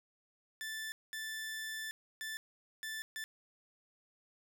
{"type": "tone bursts at uneven times", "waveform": "sawtooth", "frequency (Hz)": 1760, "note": "A6", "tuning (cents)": 0, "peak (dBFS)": -36, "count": 5, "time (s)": [[0.61, 0.92], [1.13, 1.91], [2.21, 2.37], [2.83, 3.02], [3.16, 3.24]], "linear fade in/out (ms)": 0, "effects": []}